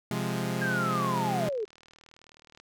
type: chord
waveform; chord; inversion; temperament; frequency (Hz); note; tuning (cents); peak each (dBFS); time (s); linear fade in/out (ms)
sawtooth; F minor; second; equal; 130.81 / 174.61 / 207.7; C3 / F3 / Ab3; 0 / 0 / 0; -29 / -29 / -29; 0.11-1.49; 2
type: linear sweep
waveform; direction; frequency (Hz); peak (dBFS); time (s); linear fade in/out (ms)
sine; down; 1630 to 398.6; -28; 0.61-1.65; 10
type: click train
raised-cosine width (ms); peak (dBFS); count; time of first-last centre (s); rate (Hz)
0.2; -36; 62; 1.04-2.6; 39.1
effects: none